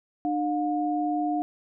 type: tone pair together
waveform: sine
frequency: 300.9 / 715.7 Hz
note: D4 / F5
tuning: +42 / +42 cents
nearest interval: octave + minor third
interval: 1500 cents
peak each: -26 / -27 dBFS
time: 0.25-1.42 s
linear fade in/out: 0 ms
effects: none